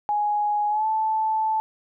sine tone with pitch glide, 833 to 874.9 Hz, G#5 to A5, +5 to -10 cents, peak -20 dBFS, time 0.09-1.6 s, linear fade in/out 0 ms, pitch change +85 cents, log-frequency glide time 0.69-0.86 s, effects none

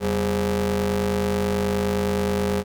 30% pulse ring-modulated tone, 108.9 Hz, A2, 17 cents flat, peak -15 dBFS, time 0-2.64 s, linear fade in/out 50 ms, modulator 302 Hz, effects none

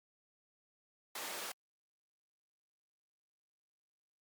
pink high-pass noise, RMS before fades -43 dBFS, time 1.15-1.52 s, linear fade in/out 5 ms, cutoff 530 Hz, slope 12 dB/octave, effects Opus 48 kbps

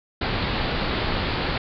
pink low-pass noise, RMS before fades -25 dBFS, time 0.21-1.58 s, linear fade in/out 5 ms, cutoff 4700 Hz, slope 96 dB/octave, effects none

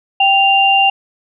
sine tone pair together, 784 / 2787 Hz, G5 / F7, 0 / -4 cents, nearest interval octave + minor seventh, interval 2196 cents, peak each -11 dBFS, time 0.2-0.9 s, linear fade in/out 5 ms, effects none

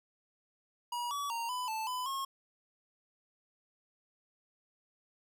square tone with pitch steps, 961 / 1140 / 927 / 999 / 880 / 1004 / 1084 Hz, B5 / C#6 / A#5 / B5 / A5 / B5 / C#6, -48 / +48 / -10 / +20 / 0 / +28 / -39 cents, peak -35 dBFS, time 0.92-2.25 s, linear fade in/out 5 ms, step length 190 ms, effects none

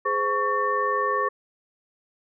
sine tone cluster, 416 / 515 / 1117 / 1797 Hz, G#4 / C5 / C#6 / A6, +3 / -28 / +13 / +36 cents, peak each -29 / -29 / -23 / -30 dBFS, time 0.05-1.29 s, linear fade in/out 10 ms, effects none

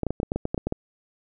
clicks, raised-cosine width 2 ms, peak -12 dBFS, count 12, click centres 0.033 / 0.067 / 0.106 / 0.201 / 0.231 / 0.319 / 0.36 / 0.454 / 0.545 / 0.578 / 0.67 / 0.724 s, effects none

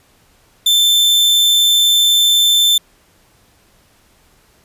40% pulse tone, 3544 Hz, A7, 12 cents sharp, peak -8 dBFS, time 0.66-2.78 s, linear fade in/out 5 ms, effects pink hiss -53 dBFS RMS until 4.64 s + resampled to 32000 Hz

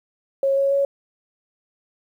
sine tone with pitch steps, 546 / 551.4 / 556.8 Hz, C#5 / C#5 / C#5, -26 / -9 / +8 cents, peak -16 dBFS, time 0.43-0.85 s, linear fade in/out 2 ms, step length 140 ms, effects 9-bit

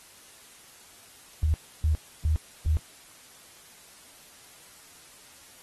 sine tone bursts, 77.78 Hz, D#2, in tune, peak -20 dBFS, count 4, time 1.43-2.77 s, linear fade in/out 0 ms, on 110 ms, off 300 ms, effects white hiss -52 dBFS RMS until 5.62 s + AAC 32 kbps

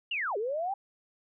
sine linear two-way sweep, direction down then up, 2930 to 392 to 812 Hz, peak -29 dBFS, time 0.11-0.74 s, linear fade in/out 5 ms, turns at 0.37 s, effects none

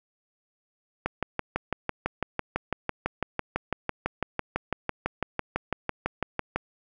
click train, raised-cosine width 0.5 ms, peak -11 dBFS, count 34, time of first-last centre 1.06-6.56 s, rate 6 Hz, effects none

